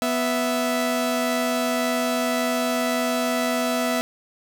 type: tone pair together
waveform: sawtooth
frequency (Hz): 247 / 659.3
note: B3 / E5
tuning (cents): 0 / 0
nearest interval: octave + perfect fourth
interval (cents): 1700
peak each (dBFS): -20 / -20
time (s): 0.02-4.01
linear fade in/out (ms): 0
effects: none